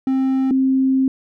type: tone pair in turn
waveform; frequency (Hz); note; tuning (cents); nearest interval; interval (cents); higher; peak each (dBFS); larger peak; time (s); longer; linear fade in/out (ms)
triangle / sine; 264.5 / 264.5; C4 / C4; +19 / +19; unison; 0; neither; -13; neither; 0.07-0.51 / 0.51-1.08; second; 2
effects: none